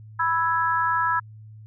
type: chord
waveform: sine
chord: E major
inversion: second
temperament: equal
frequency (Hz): 987.8 / 1318.5 / 1661.2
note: B5 / E6 / G#6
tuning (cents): 0 / 0 / 0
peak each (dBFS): -23 / -24 / -26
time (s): 0.19-1.2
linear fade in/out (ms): 10
effects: added 108 Hz sine -41 dBFS peak until 1.66 s